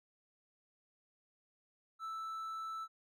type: tone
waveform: triangle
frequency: 1318.5 Hz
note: E6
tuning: in tune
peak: -38 dBFS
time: 1.99-2.88 s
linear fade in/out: 50 ms
effects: none